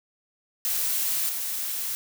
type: noise with level steps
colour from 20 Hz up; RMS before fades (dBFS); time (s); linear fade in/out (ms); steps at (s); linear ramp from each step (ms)
blue; -26 / -30; 0.65-1.95; 0; 1.29; 2
effects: none